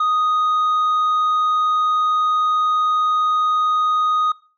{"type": "tone with tanh clipping", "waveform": "sine", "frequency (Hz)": 1244.5, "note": "D#6", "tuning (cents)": 0, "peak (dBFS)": -16, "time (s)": [0, 4.32], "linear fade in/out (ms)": 5, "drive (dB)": 3, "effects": ["noise-tail reverb RT60 0.4 s tail -22 dB re dry"]}